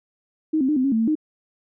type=tone with pitch steps; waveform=sine; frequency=313.2 / 262.5 / 303.1 / 257.3 / 275.1 / 223.1 / 225.1 / 308.2 Hz; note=D#4 / C4 / D#4 / C4 / C#4 / A3 / A3 / D#4; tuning=+11 / +6 / -45 / -29 / -13 / +24 / +40 / -16 cents; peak=-17 dBFS; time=0.53-1.154 s; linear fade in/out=10 ms; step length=78 ms; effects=none